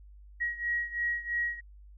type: beating tone pair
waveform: sine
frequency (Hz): 1900 / 1903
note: A#6 / A#6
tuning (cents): +33 / +35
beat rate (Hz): 3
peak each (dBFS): -31 / -34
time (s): 0.4-1.61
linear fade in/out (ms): 20
effects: added 50 Hz sine -49 dBFS peak until 1.97 s